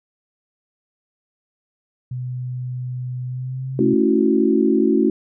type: tone with pitch glide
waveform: sine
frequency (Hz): 125.7 to 133.17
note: B2 to C3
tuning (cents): +31 to +31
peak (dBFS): -24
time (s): 2.11-3.94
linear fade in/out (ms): 5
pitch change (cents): +100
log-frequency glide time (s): 3.26-3.78
type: chord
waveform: sine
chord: F# minor seventh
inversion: first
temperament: equal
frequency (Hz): 220 / 277.2 / 329.6 / 370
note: A3 / C#4 / E4 / F#4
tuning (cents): 0 / 0 / 0 / 0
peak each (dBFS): -19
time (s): 3.79-5.1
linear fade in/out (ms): 2
effects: none